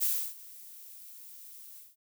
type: noise with ADSR envelope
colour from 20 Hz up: violet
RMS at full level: -27 dBFS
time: 0-1.96 s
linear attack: 28 ms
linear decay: 310 ms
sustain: -22 dB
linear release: 180 ms
effects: none